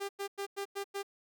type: tone bursts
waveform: sawtooth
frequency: 398.3 Hz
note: G4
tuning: 28 cents sharp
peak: -31 dBFS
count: 6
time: 0-1.031 s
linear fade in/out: 20 ms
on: 91 ms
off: 97 ms
effects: none